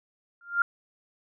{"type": "tone with exponential growth", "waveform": "sine", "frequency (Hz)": 1396.9, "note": "F6", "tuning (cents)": 0, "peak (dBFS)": -16, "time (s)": [0.41, 0.62], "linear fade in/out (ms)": 2, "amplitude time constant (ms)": 45, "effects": []}